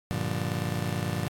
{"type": "chord", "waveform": "35% pulse", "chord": "G minor seventh", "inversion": "none", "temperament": "just", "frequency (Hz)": [98, 117.6, 147, 176.4], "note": ["G2", "Bb2", "D3", "F3"], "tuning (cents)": [0, 16, 2, 18], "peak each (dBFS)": -32, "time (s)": [0.11, 1.28], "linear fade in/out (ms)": 0, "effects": ["AAC 64 kbps"]}